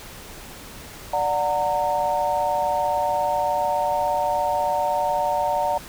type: chord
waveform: sine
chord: D augmented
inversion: none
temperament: just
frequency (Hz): 587.3 / 734.2 / 917.7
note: D5 / F#5 / A#5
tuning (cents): 0 / -14 / -27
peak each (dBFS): -25 / -24 / -23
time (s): 1.13-5.78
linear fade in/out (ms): 5
effects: pink hiss -40 dBFS RMS until 5.88 s